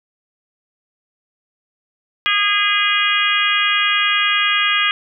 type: harmonic tone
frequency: 410 Hz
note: G#4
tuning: 22 cents flat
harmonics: 3 / 4 / 5 / 6 / 7 / 8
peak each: -21 / -21 / -21 / -21 / -21 / -21 dBFS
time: 2.26-4.91 s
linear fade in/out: 0 ms
effects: none